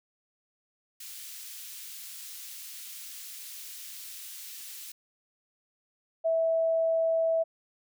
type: high-pass noise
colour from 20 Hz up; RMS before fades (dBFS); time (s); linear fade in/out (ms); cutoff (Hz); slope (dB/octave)
white; -43; 1-4.92; 5; 2600; 12
type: tone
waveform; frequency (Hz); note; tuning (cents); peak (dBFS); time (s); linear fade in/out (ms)
sine; 654; E5; -14; -23; 6.24-7.44; 20
effects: none